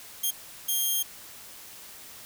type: tone bursts at uneven times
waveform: 5% pulse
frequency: 3214 Hz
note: G7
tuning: 43 cents sharp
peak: -16 dBFS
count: 2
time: 0.23-0.31 / 0.68-1.03 s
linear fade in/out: 10 ms
effects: white hiss -46 dBFS RMS until 2.25 s